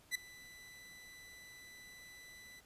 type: tone with ADSR envelope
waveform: sawtooth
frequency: 1991 Hz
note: B6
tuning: 14 cents sharp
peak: -28 dBFS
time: 0.11-2.61 s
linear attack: 41 ms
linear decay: 5 ms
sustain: -22 dB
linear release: 22 ms
effects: pink hiss -65 dBFS RMS until 2.65 s + resampled to 32000 Hz